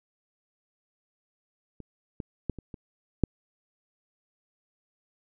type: clicks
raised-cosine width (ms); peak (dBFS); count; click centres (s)
3; -29 / -21 / -15 / -27 / -27 / -8; 6; 1.803 / 2.202 / 2.497 / 2.587 / 2.742 / 3.237
effects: none